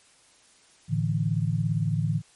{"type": "chord", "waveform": "sine", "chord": "A suspended fourth", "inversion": "none", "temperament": "equal", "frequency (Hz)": [110, 146.83, 164.81], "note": ["A2", "D3", "E3"], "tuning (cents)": [0, 0, 0], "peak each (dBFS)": -27, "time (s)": [0.88, 2.22], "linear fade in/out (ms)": 50, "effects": ["white hiss -58 dBFS RMS until 2.35 s", "MP3 48 kbps"]}